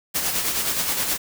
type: noise with tremolo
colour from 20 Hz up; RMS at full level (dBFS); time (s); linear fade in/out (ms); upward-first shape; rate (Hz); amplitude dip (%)
white; -22; 0.14-1.18; 20; sine; 9.5; 45
effects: none